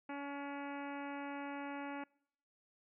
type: harmonic tone with a mistuned harmonic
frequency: 283 Hz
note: C#4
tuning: 36 cents sharp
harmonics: 1 / 2 / 3 / 4 / 5 / 6 / 7 / 8 / 9 / 10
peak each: -44 / -50 / -47 / -54 / -53 / -55 / -57 / -56 / -58 / -64 dBFS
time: 0.09-2.04 s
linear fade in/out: 5 ms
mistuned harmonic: 4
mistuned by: -16 cents
effects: noise-tail reverb RT60 0.7 s tail -26 dB re dry